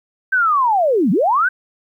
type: linear two-way sweep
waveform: sine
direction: down then up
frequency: 1573 to 165.2 to 1573 Hz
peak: -12 dBFS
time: 0.32-1.49 s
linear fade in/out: 10 ms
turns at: 1.11 s
effects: 9-bit